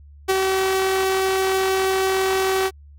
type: tone with ADSR envelope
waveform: sawtooth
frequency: 381.5 Hz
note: G4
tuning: 47 cents flat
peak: -11 dBFS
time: 0.28-2.71 s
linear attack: 19 ms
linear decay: 31 ms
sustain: -3 dB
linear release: 50 ms
effects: added 72 Hz sine -42 dBFS peak until 2.98 s + AAC 64 kbps